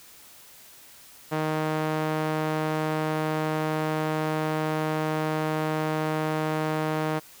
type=tone with band-pass filter; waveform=sawtooth; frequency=155.56 Hz; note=D#3; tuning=in tune; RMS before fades=-27 dBFS; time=1.31-7.2 s; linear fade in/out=20 ms; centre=770 Hz; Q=0.57; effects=white hiss -50 dBFS RMS until 7.4 s